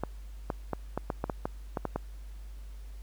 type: clicks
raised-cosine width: 1 ms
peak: -16 dBFS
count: 11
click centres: 0.036 / 0.502 / 0.733 / 0.976 / 1.102 / 1.241 / 1.298 / 1.455 / 1.772 / 1.853 / 1.96 s
effects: added 50 Hz sine -41 dBFS peak until 3.02 s + pink hiss -61 dBFS RMS until 3.02 s